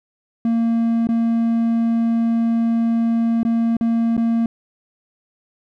triangle tone with dropouts, 230 Hz, A#3, 23 cents flat, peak -13 dBFS, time 0.45-4.46 s, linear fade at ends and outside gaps 2 ms, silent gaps 1.071-1.089 / 3.432-3.45 / 3.768-3.81 / 4.168-4.177 s, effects none

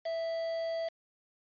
triangle tone with quantisation, 659.3 Hz, E5, in tune, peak -30 dBFS, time 0.05-0.89 s, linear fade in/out 10 ms, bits 7, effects resampled to 11025 Hz

